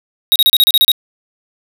square tone bursts, 3791 Hz, A#7, 28 cents sharp, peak -7 dBFS, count 9, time 0.32-0.917 s, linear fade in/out 0 ms, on 37 ms, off 33 ms, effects none

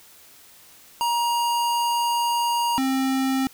square tone pair in turn, 945 / 265.2 Hz, A#5 / C4, +23 / +23 cents, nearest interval octave + minor seventh, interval 2200 cents, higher first, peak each -21 dBFS, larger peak neither, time 1.01-2.78 / 2.78-3.47 s, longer first, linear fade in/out 0 ms, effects white hiss -50 dBFS RMS until 3.53 s

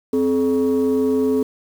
sine tone pair together, 261.6 / 428.4 Hz, C4 / A4, 0 / -46 cents, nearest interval major sixth, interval 854 cents, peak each -16 dBFS, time 0.13-1.43 s, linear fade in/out 5 ms, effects tanh soft clip ceiling -12 dBFS + 7-bit

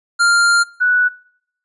square / sine tone pair in turn, 1396.9 / 1477.4 Hz, F6 / F#6, 0 / -3 cents, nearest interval minor second, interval 97 cents, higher second, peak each -11 dBFS, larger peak neither, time 0.19-0.64 / 0.8-1.09 s, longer first, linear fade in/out 20 ms, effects noise-tail reverb RT60 0.7 s tail -24 dB re dry + resampled to 24000 Hz

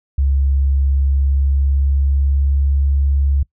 sine tone with pitch glide, 68.6 to 69.6 Hz, C#2 to C#2, -17 to +8 cents, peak -12 dBFS, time 0.18-3.43 s, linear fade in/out 5 ms, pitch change +25 cents, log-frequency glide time 0.97-2.83 s, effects noise-tail reverb RT60 0.1 s tail -23 dB re dry

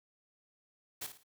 white noise with echo, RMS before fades -40 dBFS, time 1.01-1.07 s, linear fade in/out 10 ms, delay 55 ms, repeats 3, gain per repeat -9 dB, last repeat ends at 1.235 s, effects none

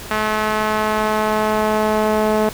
sawtooth tone with band-pass filter sweep, 215.1 Hz, A3, 39 cents flat, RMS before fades -18 dBFS, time 0.11-2.49 s, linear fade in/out 2 ms, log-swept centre 1400 to 610 Hz, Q 1.1, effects pink hiss -33 dBFS RMS until 2.53 s

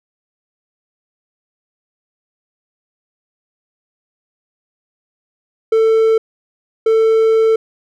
triangle tone bursts at uneven times, 445.3 Hz, A4, 21 cents sharp, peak -7 dBFS, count 2, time 5.72-6.18 / 6.86-7.56 s, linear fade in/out 5 ms, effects none

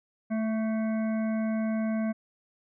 harmonic tone with a mistuned harmonic, 220 Hz, A3, in tune, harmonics 1 / 3 / 5 / 7 / 9 / 10, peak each -26 / -35 / -46 / -45 / -51 / -49 dBFS, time 0.3-2.13 s, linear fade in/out 20 ms, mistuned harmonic 5, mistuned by +23 cents, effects none

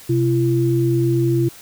sine tone pair together, 128.7 / 339.2 Hz, C3 / E4, -28 / +50 cents, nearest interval octave + perfect fourth, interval 1678 cents, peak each -17 dBFS, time 0.09-1.49 s, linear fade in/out 10 ms, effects white hiss -42 dBFS RMS until 1.61 s

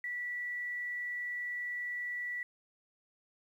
sine tone, 1955 Hz, B6, 18 cents flat, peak -35 dBFS, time 0.04-2.43 s, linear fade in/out 2 ms, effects 11-bit

